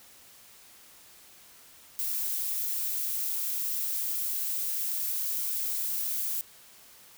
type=noise; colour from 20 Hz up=violet; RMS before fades=-31 dBFS; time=1.99-6.41 s; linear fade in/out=0 ms; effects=white hiss -54 dBFS RMS until 7.17 s